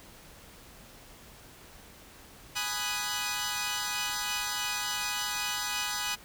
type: chord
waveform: 10% pulse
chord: G# minor seventh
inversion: none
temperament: equal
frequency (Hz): 830.6 / 987.8 / 1244.5 / 1480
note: G#5 / B5 / D#6 / F#6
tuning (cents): 0 / 0 / 0 / 0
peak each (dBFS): -28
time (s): 2.55-6.16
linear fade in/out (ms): 20
effects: pink hiss -52 dBFS RMS until 6.24 s